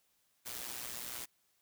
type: noise with amplitude modulation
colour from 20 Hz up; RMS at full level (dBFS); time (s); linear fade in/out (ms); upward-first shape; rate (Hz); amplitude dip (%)
white; -40; 0.45-1.26; 20; sine; 121; 70
effects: white hiss -75 dBFS RMS until 1.61 s